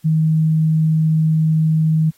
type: tone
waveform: sine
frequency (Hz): 158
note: D#3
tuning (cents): +27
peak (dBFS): -12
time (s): 0.04-2.11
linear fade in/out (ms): 20
effects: white hiss -56 dBFS RMS until 2.17 s + AAC 48 kbps